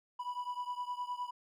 triangle beating tone pair, 981 / 990.7 Hz, B5 / B5, -12 / +5 cents, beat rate 9.7 Hz, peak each -37 / -39 dBFS, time 0.19-1.31 s, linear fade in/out 10 ms, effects none

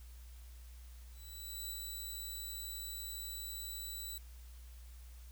10% pulse tone with ADSR envelope, 3951 Hz, B7, in tune, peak -33 dBFS, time 1.12-4.18 s, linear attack 580 ms, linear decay 50 ms, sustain -2 dB, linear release 4 ms, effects added 60 Hz sine -50 dBFS peak until 5.31 s + white hiss -64 dBFS RMS until 5.31 s

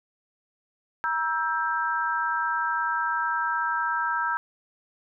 sine chord, E diminished, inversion second, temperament just, 949.3 / 1318.5 / 1582.2 Hz, Bb5 / E6 / G6, +31 / 0 / +16 cents, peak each -28 dBFS, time 1.04-4.37 s, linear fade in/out 0 ms, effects none

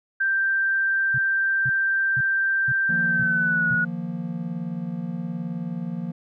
sine tone with pitch glide, 1571 to 1457.4 Hz, G6 to F#6, +3 to -27 cents, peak -19 dBFS, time 0.2-3.85 s, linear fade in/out 10 ms, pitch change -130 cents, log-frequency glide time 3.04-3.68 s
sine tone bursts, 130.6 Hz, C3, 3 cents flat, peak -26 dBFS, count 6, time 1.14-3.748 s, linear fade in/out 5 ms, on 43 ms, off 470 ms
triangle chord, Eb suspended second, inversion none, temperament equal, 155.56 / 174.61 / 233.1 Hz, Eb3 / F3 / Bb3, 0 / 0 / 0 cents, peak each -33 / -27 / -31 dBFS, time 2.89-6.12 s, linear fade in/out 5 ms
effects none

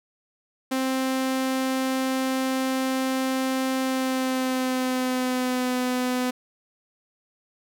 sawtooth tone with pitch glide, 262.3 to 251.3 Hz, C4 to B3, +4 to +30 cents, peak -19 dBFS, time 0.71-6.31 s, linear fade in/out 10 ms, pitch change -74 cents, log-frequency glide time 3.8-5.75 s, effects none

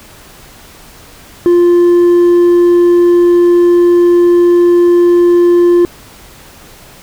sine tone with hard clipping, 349.2 Hz, F4, in tune, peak -5 dBFS, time 1.46-5.85 s, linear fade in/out 0 ms, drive 2 dB, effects pink hiss -37 dBFS RMS until 7.02 s

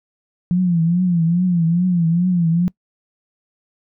sine tone with vibrato, 173.2 Hz, F3, 14 cents flat, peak -13 dBFS, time 0.51-2.68 s, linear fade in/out 0 ms, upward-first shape triangle, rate 2.4 Hz, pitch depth 120 cents each way, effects noise-tail reverb RT60 0.1 s tail -24 dB re dry

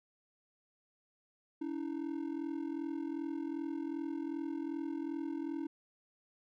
triangle ring-modulated tone, 305.4 Hz, D#4, 32 cents flat, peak -31 dBFS, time 1.61-5.67 s, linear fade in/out 5 ms, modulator 21.3 Hz, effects none

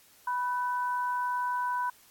sine tone pair together, 986 / 1509.3 Hz, B5 / F#6, -3 / +34 cents, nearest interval perfect fifth, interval 737 cents, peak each -28 / -36 dBFS, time 0.27-1.9 s, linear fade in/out 5 ms, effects white hiss -59 dBFS RMS until 2.1 s + AAC 64 kbps

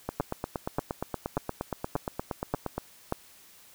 two click trains, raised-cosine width 1 ms, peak -13 / -16 dBFS, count 6 / 24, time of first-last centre 0.2-3.124 / 0.09-2.78 s, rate 1.71 / 8.55 Hz, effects white hiss -55 dBFS RMS until 3.74 s

